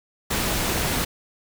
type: noise with amplitude modulation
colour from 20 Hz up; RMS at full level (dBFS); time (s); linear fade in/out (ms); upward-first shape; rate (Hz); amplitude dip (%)
pink; -22; 0.3-1.05; 10; sine; 284; 45
effects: none